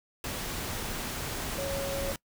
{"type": "tone in noise", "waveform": "sine", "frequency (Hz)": 552, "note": "C#5", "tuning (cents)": -7, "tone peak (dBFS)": -32, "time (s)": [1.58, 2.12], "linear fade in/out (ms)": 2, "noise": "pink", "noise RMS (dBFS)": -35, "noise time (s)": [0.24, 2.16], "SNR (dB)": 0, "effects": ["noise-tail reverb RT60 0.1 s tail -23 dB re dry"]}